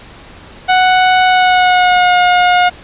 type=tone with pitch glide; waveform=sawtooth; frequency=740 to 717.7 Hz; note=F#5 to F5; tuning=0 to +47 cents; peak=-3 dBFS; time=0.68-2.7 s; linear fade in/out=20 ms; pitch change=-53 cents; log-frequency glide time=1.25-2.17 s; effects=pink hiss -36 dBFS RMS until 2.83 s + resampled to 8000 Hz